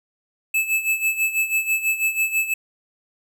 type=tone with tremolo; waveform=square; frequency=2613 Hz; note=E7; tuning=16 cents flat; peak=-17 dBFS; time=0.54-2.54 s; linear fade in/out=5 ms; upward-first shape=sine; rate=6.1 Hz; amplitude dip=75%; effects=none